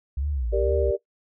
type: tone with vibrato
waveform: sine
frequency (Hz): 63.9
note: C2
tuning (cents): -40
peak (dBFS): -24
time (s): 0.17-0.91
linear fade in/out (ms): 5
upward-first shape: sine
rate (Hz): 2.1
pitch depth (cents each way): 250
type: chord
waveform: sine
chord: G minor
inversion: none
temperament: equal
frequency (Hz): 392 / 466.2 / 587.3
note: G4 / Bb4 / D5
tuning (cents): 0 / 0 / 0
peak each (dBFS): -25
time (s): 0.52-0.97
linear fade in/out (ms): 20
effects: noise-tail reverb RT60 0.1 s tail -17 dB re dry